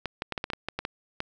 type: clicks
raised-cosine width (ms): 0.3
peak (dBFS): -14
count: 11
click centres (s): 0.057 / 0.221 / 0.323 / 0.378 / 0.441 / 0.502 / 0.534 / 0.686 / 0.79 / 0.851 / 1.204
effects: none